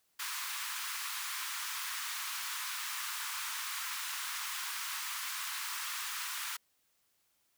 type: high-pass noise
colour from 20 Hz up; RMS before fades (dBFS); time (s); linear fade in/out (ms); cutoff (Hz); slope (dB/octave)
pink; -39; 0.19-6.57; 10; 1000; 48
effects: white hiss -75 dBFS RMS until 7.57 s